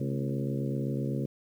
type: harmonic tone with a mistuned harmonic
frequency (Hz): 67.9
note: C#2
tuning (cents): -35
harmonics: 2 / 3 / 4 / 5 / 6 / 7 / 8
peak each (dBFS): -31 / -35 / -37 / -39 / -41 / -42 / -43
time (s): 0-1.26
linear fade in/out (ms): 5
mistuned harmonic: 3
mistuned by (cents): +86
effects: 10-bit